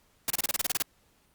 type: noise bursts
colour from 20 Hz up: white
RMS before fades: -27 dBFS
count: 11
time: 0.28-0.823 s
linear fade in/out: 2 ms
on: 23 ms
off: 29 ms
effects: pink hiss -66 dBFS RMS until 1.34 s + Opus 48 kbps